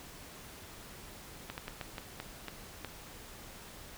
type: slowing click train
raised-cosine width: 0.3 ms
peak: -23 dBFS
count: 8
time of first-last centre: 1.5-2.847 s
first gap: 79 ms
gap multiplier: 1.29
effects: pink hiss -50 dBFS RMS until 3.97 s